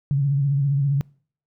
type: tone with vibrato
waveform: sine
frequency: 140 Hz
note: C#3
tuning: 18 cents sharp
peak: -17 dBFS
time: 0.11-1.01 s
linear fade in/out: 0 ms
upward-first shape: sine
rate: 15 Hz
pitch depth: 60 cents each way
effects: noise-tail reverb RT60 0.5 s tail -25 dB re dry

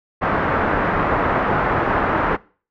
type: low-pass noise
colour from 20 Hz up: white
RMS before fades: -19 dBFS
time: 0.21-2.37 s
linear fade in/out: 20 ms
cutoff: 1500 Hz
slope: 24 dB/octave
effects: noise-tail reverb RT60 0.4 s tail -22 dB re dry

